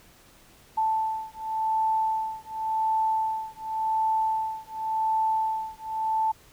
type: beating tone pair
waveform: sine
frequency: 880 / 880.9 Hz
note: A5 / A5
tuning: 0 / +2 cents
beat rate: 0.9 Hz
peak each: -27 dBFS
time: 0.77-6.32 s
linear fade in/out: 10 ms
effects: pink hiss -55 dBFS RMS until 6.52 s